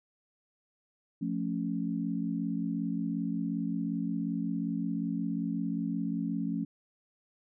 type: chord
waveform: sine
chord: F augmented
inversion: none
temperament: equal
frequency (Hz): 174.61 / 220 / 277.2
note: F3 / A3 / C#4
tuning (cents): 0 / 0 / 0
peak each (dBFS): -34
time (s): 1.21-6.65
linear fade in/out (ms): 10
effects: none